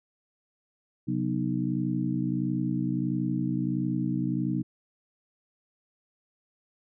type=harmonic tone with a mistuned harmonic; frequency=61.5 Hz; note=B1; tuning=7 cents flat; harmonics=2 / 3 / 4 / 5; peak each=-31 / -31 / -31 / -31 dBFS; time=1.07-4.63 s; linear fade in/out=20 ms; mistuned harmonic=2; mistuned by=+140 cents; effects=none